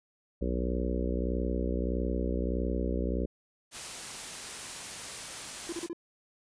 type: harmonic tone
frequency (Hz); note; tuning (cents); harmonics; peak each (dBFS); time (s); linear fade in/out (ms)
61.6; B1; -4; 1 / 3 / 4 / 5 / 6 / 7 / 8 / 9; -31 / -36 / -37 / -38 / -39 / -39 / -40 / -41; 0.41-3.26; 10
type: noise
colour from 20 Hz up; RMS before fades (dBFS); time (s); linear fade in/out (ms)
white; -40; 3.71-5.89; 50
type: tone bursts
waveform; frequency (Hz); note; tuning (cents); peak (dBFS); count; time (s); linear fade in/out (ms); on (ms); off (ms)
triangle; 340; F4; -46; -31; 4; 5.69-5.931; 2; 34; 35
effects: resampled to 22050 Hz